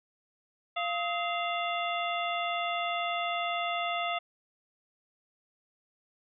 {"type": "harmonic tone with a mistuned harmonic", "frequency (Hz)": 693, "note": "F5", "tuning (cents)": -14, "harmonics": [1, 2, 3, 4, 5], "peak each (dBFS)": [-32, -35, -37, -38, -39], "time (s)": [0.76, 4.19], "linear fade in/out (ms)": 10, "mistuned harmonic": 2, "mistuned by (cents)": -150, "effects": []}